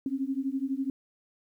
sine beating tone pair, 263.4 / 275.4 Hz, C4 / C#4, +12 / -11 cents, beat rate 12 Hz, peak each -31 dBFS, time 0.06-0.9 s, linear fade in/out 2 ms, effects 11-bit

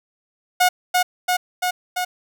sawtooth tone with echo, 725 Hz, F#5, 35 cents flat, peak -9 dBFS, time 0.6-0.69 s, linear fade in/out 10 ms, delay 340 ms, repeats 4, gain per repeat -2 dB, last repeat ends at 2.05 s, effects none

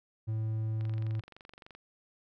triangle tone, 110 Hz, A2, in tune, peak -28 dBFS, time 0.27-1.21 s, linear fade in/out 20 ms
click train, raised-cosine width 0.3 ms, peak -34 dBFS, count 23, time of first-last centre 0.81-1.75 s, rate 23.4 Hz
effects none

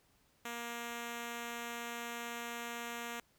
5% pulse tone, 235.9 Hz, A#3, 21 cents sharp, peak -29 dBFS, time 0.45-3.2 s, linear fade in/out 2 ms, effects pink hiss -71 dBFS RMS until 3.38 s

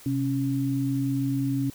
sine tone pair together, 130.21 / 275.9 Hz, C3 / C#4, -8 / -8 cents, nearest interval octave + minor second, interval 1300 cents, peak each -27 / -25 dBFS, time 0.06-1.7 s, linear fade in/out 2 ms, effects white hiss -49 dBFS RMS until 1.74 s

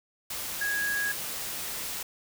sine tone in noise, 1654 Hz, G#6, 8 cents flat, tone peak -27 dBFS, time 0.61-1.12 s, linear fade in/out 5 ms, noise white, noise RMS -35 dBFS, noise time 0.3-2.03 s, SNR +5 dB, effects none

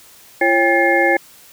sine tone cluster, 342.3 / 545 / 799 / 1729 / 2132 Hz, F4 / C#5 / G5 / A6 / C7, -35 / -29 / +33 / -31 / +32 cents, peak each -18 dBFS, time 0.41-1.17 s, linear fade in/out 5 ms, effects white hiss -45 dBFS RMS until 1.52 s

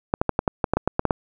clicks, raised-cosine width 1 ms, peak -5 dBFS, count 12, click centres 0.139 / 0.215 / 0.293 / 0.391 / 0.478 / 0.642 / 0.736 / 0.77 / 0.876 / 0.994 / 1.053 / 1.108 s, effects none

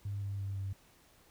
sine tone with pitch steps, 100.7 / 99.54 / 98.4 / 97.27 Hz, G2 / G2 / G2 / G2, +47 / +27 / +7 / -13 cents, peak -34 dBFS, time 0.05-0.73 s, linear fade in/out 5 ms, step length 170 ms, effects tanh soft clip ceiling -30 dBFS + pink hiss -64 dBFS RMS until 1.3 s

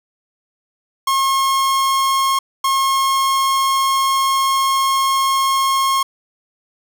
45% pulse tone pair in turn, 1079 / 1079 Hz, C#6 / C#6, -47 / -47 cents, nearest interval unison, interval 0 cents, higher neither, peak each -14 dBFS, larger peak neither, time 1.07-2.39 / 2.64-6.03 s, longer second, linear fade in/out 5 ms, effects none

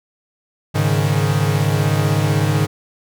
45% pulse chord, Ab suspended fourth, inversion none, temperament equal with one note detuned, 103.83 / 139.64 / 155.56 Hz, Ab2 / Db3 / Eb3, 0 / +13 / 0 cents, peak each -19 dBFS, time 0.74-2.67 s, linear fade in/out 20 ms, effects none

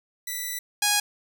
5% pulse tone pair in turn, 1975.5 / 826.3 Hz, B6 / G#5, 0 / -9 cents, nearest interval octave + minor third, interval 1509 cents, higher first, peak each -19 / -8 dBFS, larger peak second, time 0.27-0.59 / 0.82-1 s, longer first, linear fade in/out 5 ms, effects none

